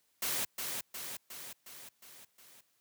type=noise with echo; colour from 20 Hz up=white; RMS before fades=-34 dBFS; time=0.22-0.45 s; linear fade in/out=5 ms; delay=360 ms; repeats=6; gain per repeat=-4 dB; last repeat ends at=2.61 s; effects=white hiss -74 dBFS RMS until 2.8 s + high-pass 80 Hz 12 dB/octave